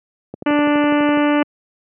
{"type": "click train", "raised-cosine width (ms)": 2, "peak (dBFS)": -14, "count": 11, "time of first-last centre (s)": [0.34, 1.173], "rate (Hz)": 12}
{"type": "harmonic tone", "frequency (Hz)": 293.7, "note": "D4", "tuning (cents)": 0, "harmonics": [1, 2, 3, 4, 5, 6, 7, 8, 9, 10], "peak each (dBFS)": [-14, -20, -24, -26, -28, -30, -31, -32, -33, -34], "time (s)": [0.46, 1.43], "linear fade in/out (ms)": 5}
{"effects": ["high-pass 150 Hz 12 dB/octave"]}